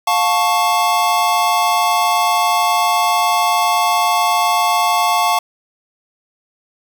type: chord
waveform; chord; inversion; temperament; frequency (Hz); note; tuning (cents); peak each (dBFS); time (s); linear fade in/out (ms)
square; F augmented; none; equal with one note detuned; 707.4 / 880 / 1108.7; F5 / A5 / C#6; +22 / 0 / 0; -18; 0.07-5.39; 5
effects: 7-bit